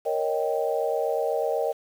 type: chord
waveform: sine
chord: Eb dominant seventh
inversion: second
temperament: equal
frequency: 466.2 / 554.4 / 622.3 / 784 Hz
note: Bb4 / Db5 / Eb5 / G5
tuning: 0 / 0 / 0 / 0 cents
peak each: -27 / -29 / -28 / -31 dBFS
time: 0.05-1.73 s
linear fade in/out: 20 ms
effects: 8-bit